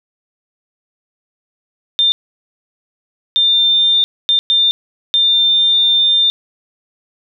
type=tone bursts at uneven times; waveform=sine; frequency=3601 Hz; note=A7; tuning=39 cents sharp; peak=-9 dBFS; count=5; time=1.99-2.12 / 3.36-4.04 / 4.29-4.39 / 4.5-4.71 / 5.14-6.3 s; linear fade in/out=0 ms; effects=none